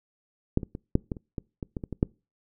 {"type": "clicks", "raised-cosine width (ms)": 3, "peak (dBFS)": [-8, -21, -22, -7, -17, -29, -19, -20, -19, -21, -20, -8], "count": 12, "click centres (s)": [0.574, 0.632, 0.751, 0.954, 1.118, 1.168, 1.382, 1.628, 1.768, 1.838, 1.927, 2.029], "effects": ["noise-tail reverb RT60 0.3 s tail -25 dB re dry"]}